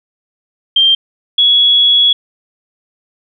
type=tone pair in turn; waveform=sine; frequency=3171 / 3360 Hz; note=G7 / G#7; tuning=+19 / +19 cents; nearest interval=minor second; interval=100 cents; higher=second; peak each=-6 dBFS; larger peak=neither; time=0.76-0.95 / 1.38-2.13 s; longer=second; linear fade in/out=5 ms; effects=none